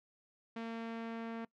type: tone with low-pass filter sweep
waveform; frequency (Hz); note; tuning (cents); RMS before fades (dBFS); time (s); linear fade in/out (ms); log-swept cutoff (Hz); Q
sawtooth; 228.3; A#3; -36; -42; 0.56-1.45; 5; 3000 to 2000; 0.91
effects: noise-tail reverb RT60 0.1 s tail -22 dB re dry